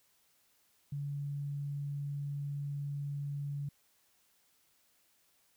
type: tone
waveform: sine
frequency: 142.8 Hz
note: D3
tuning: 48 cents flat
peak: -35 dBFS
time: 0.92-3.69 s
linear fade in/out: 5 ms
effects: white hiss -71 dBFS RMS until 5.56 s